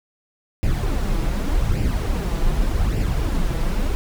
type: noise with flanger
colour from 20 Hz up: brown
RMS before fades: -20 dBFS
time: 0.63-3.95 s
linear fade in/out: 0 ms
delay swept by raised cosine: 0.39 to 6.09 ms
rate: 0.85 Hz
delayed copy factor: +0.55
effects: none